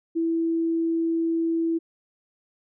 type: tone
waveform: sine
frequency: 330 Hz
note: E4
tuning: 2 cents sharp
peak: -21 dBFS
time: 0.15-1.79 s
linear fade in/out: 20 ms
effects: none